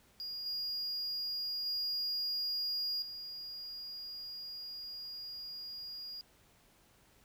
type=tone with level steps; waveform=triangle; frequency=4850 Hz; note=D#8; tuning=45 cents flat; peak=-38 / -34 / -32 / -41 dBFS; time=0.2-6.21 s; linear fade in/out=0 ms; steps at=0.46 / 1.66 / 3.02 s; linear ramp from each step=2 ms; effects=pink hiss -66 dBFS RMS until 7.24 s